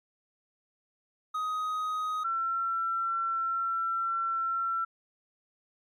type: tone pair in turn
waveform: triangle / sine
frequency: 1255 / 1350.5 Hz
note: D#6 / E6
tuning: +15 / +42 cents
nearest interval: minor second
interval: 127 cents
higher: second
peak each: -27 dBFS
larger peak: neither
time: 1.34-2.24 / 2.24-4.85 s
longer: second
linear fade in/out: 10 ms
effects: MP3 96 kbps